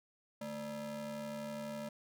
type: ring-modulated tone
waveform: square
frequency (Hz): 185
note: F#3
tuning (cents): 0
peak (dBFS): -38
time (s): 0.41-1.89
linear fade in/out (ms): 5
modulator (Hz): 406
effects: none